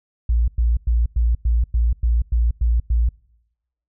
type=tone bursts; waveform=sine; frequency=58 Hz; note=A#1; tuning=8 cents flat; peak=-14 dBFS; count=10; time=0.29-3.09 s; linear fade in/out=5 ms; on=190 ms; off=100 ms; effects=noise-tail reverb RT60 0.9 s tail -25 dB re dry